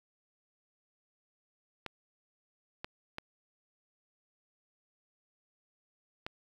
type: clicks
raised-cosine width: 0.3 ms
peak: -22 dBFS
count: 4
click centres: 1.863 / 2.845 / 3.184 / 6.265 s
effects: 8-bit